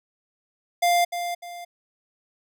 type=tone with echo; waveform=square; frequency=698.5 Hz; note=F5; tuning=in tune; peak=-18 dBFS; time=0.82-1.05 s; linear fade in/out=10 ms; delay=300 ms; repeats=2; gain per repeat=-9 dB; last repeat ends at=1.65 s; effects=none